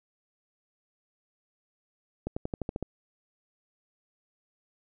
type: accelerating click train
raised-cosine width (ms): 2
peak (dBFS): -18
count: 8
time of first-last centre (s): 2.27-2.827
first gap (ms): 95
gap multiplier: 0.94
effects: none